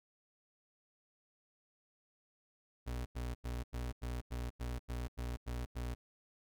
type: tone bursts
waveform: 35% pulse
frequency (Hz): 60.7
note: B1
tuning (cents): -29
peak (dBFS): -36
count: 11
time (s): 2.86-5.95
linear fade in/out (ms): 20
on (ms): 200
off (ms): 89
effects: none